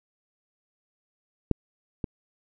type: clicks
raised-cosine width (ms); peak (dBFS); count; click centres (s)
3; -8 / -16; 2; 1.513 / 2.042
effects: none